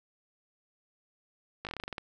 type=slowing click train; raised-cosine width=0.3 ms; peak=-21 dBFS; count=11; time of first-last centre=1.65-1.982 s; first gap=18 ms; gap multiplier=1.13; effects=none